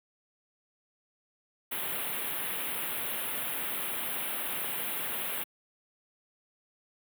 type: band-stop noise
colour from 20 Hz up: white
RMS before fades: -34 dBFS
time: 1.71-5.44 s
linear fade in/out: 10 ms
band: 3500 to 9900 Hz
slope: 48 dB/octave
effects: high-pass 150 Hz 12 dB/octave